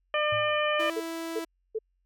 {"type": "harmonic tone", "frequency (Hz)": 601, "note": "D5", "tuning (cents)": 40, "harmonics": [1, 2, 3, 4, 5], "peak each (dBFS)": [-27, -30, -32, -33, -34], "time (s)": [0.14, 0.9], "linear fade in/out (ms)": 2}
{"type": "tone with exponential decay", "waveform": "sine", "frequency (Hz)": 109.8, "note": "A2", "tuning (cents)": -3, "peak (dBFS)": -34, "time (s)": [0.32, 0.73], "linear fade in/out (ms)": 5, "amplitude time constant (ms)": 87}
{"type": "tone", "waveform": "sawtooth", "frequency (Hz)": 329.6, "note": "E4", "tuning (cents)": 0, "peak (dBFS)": -29, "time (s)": [0.79, 1.45], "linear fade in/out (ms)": 10}
{"type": "tone bursts", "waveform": "sine", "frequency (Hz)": 440, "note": "A4", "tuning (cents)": 0, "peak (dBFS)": -27, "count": 3, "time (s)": [0.96, 1.789], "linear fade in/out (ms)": 10, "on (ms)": 43, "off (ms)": 350}
{"effects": ["added 45 Hz sine -70 dBFS peak until 2.05 s"]}